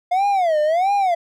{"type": "tone with vibrato", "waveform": "triangle", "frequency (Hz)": 698.5, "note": "F5", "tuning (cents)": 0, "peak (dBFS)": -13, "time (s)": [0.11, 1.15], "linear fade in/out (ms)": 10, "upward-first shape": "sine", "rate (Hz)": 1.5, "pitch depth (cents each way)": 260, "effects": []}